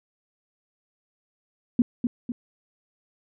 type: tone with echo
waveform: sine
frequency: 240.8 Hz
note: B3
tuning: 44 cents flat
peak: -14 dBFS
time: 1.79-1.82 s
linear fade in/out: 2 ms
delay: 250 ms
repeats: 2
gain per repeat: -6 dB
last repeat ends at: 2.32 s
effects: none